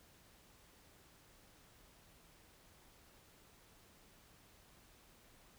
silence, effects pink hiss -65 dBFS RMS until 5.58 s

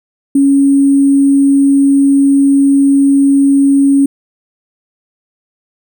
sine tone with sample-and-hold, 277.2 Hz, C#4, in tune, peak -5 dBFS, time 0.35-4.06 s, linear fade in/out 5 ms, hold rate 8820 Hz, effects none

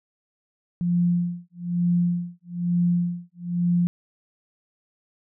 sine tone with tremolo, 174.61 Hz, F3, in tune, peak -17 dBFS, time 0.81-3.87 s, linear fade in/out 0 ms, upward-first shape sine, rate 1.1 Hz, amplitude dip 100%, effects none

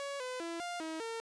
sawtooth tone with pitch steps, 561 / 506 / 335.6 / 701 / 319.6 / 455.6 Hz, C#5 / B4 / E4 / F5 / D#4 / A#4, +21 / +42 / +31 / +6 / +47 / -40 cents, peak -34 dBFS, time 0-1.2 s, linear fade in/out 0 ms, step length 200 ms, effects resampled to 22050 Hz

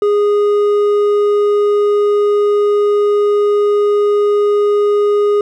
sine tone with hard clipping, 412.5 Hz, G#4, 12 cents flat, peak -11 dBFS, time 0.02-5.41 s, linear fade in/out 2 ms, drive 5 dB, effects none

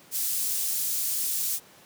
pink high-pass noise, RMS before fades -28 dBFS, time 0.11-1.6 s, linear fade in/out 50 ms, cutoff 8400 Hz, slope 12 dB/octave, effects pink hiss -53 dBFS RMS until 1.85 s + high-pass 150 Hz 12 dB/octave

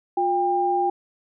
sine tone pair together, 355.6 / 798.3 Hz, F4 / G5, +31 / +31 cents, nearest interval octave + major second, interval 1400 cents, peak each -24 / -20 dBFS, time 0.17-0.9 s, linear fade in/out 5 ms, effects none

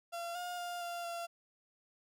35% pulse tone with pitch steps, 684 / 712 / 703 / 693 / 685 Hz, F5 / F5 / F5 / F5 / F5, -36 / +33 / +11 / -14 / -34 cents, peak -37 dBFS, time 0.12-1.27 s, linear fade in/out 20 ms, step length 230 ms, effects none

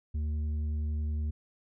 triangle tone with tanh clipping, 75.9 Hz, D#2, 42 cents flat, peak -30 dBFS, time 0.14-1.31 s, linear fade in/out 10 ms, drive 10 dB, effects none

